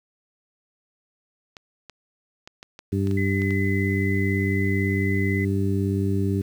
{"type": "clicks", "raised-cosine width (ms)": 0.2, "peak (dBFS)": -23, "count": 9, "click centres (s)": [1.568, 1.897, 2.475, 2.629, 2.791, 3.072, 3.112, 3.419, 3.507]}
{"type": "harmonic tone", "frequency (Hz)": 98, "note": "G2", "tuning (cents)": 0, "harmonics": [1, 2, 3, 4], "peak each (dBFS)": [-23, -26, -28, -29], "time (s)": [2.92, 6.42], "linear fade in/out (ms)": 10}
{"type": "tone", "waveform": "sine", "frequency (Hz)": 2024, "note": "B6", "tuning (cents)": 42, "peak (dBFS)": -28, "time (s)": [3.17, 5.45], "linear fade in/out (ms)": 5}
{"effects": ["8-bit"]}